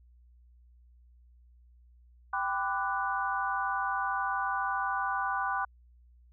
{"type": "chord", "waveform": "sine", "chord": "G major seventh", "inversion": "none", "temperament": "equal with one note detuned", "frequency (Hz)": [784, 1002.1, 1174.7, 1480], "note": ["G5", "B5", "D6", "F#6"], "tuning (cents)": [0, 25, 0, 0], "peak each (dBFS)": -34, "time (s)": [2.33, 5.65], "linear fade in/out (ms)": 5, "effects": ["added 60 Hz sine -56 dBFS peak until 6.32 s"]}